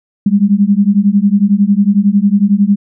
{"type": "beating tone pair", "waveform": "sine", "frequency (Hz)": [196.5, 207.5], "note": ["G3", "G#3"], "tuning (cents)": [4, -1], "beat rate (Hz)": 11, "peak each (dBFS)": -10, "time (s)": [0.26, 2.76], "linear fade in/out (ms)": 5, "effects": []}